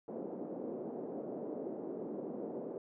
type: band-pass noise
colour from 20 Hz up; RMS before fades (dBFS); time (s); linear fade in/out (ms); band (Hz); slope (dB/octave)
white; -42; 0.08-2.78; 2; 210 to 520; 24
effects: none